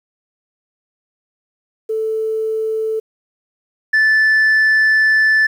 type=tone pair in turn; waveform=sine; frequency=440 / 1751.4 Hz; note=A4 / A6; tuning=0 / -8 cents; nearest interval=2 octaves; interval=2392 cents; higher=second; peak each=-16 / -7 dBFS; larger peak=second; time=1.89-3 / 3.93-5.47 s; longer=second; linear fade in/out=10 ms; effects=tanh soft clip ceiling -9 dBFS + 8-bit